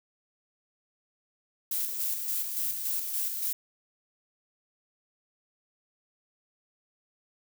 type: noise with tremolo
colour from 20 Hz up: violet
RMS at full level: -30 dBFS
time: 1.71-3.53 s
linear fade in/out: 5 ms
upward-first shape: square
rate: 3.5 Hz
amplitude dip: 40%
effects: none